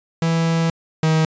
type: tone pair in turn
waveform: 45% pulse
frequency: 164.81 / 158.61 Hz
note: E3 / D#3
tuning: 0 / +34 cents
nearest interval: minor second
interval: 66 cents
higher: first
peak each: -16 / -14 dBFS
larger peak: second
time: 0.22-0.7 / 1.03-1.25 s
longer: first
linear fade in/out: 2 ms
effects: resampled to 16000 Hz